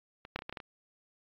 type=clicks; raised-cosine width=0.3 ms; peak=-29 / -15 / -21 / -27 / -21 / -23 / -23 / -29 dBFS; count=8; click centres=0.251 / 0.36 / 0.39 / 0.421 / 0.495 / 0.526 / 0.572 / 0.602 s; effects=low-pass 4000 Hz 12 dB/octave + AAC 64 kbps